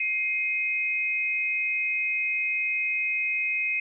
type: tone pair together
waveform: sine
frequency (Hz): 2121 / 2522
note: C7 / D#7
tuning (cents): +23 / +23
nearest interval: minor third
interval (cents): 300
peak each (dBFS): -30 / -25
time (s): 0-3.8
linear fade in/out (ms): 5
effects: none